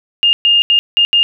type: tone bursts at uneven times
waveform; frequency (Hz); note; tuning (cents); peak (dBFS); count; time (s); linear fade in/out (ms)
sine; 2825; F7; +19; -7; 5; 0.23-0.33 / 0.45-0.62 / 0.7-0.79 / 0.97-1.05 / 1.13-1.23; 0
effects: none